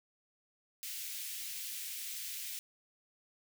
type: high-pass noise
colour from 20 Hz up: white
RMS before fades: -42 dBFS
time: 0.83-2.59 s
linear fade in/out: 0 ms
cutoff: 2100 Hz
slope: 24 dB/octave
effects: none